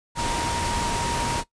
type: tone in noise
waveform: sine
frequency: 940 Hz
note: A#5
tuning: 14 cents sharp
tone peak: -26 dBFS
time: 0.15-1.44 s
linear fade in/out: 50 ms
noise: pink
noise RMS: -27 dBFS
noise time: 0.15-1.44 s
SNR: -2 dB
effects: noise-tail reverb RT60 0.1 s tail -17 dB re dry + resampled to 22050 Hz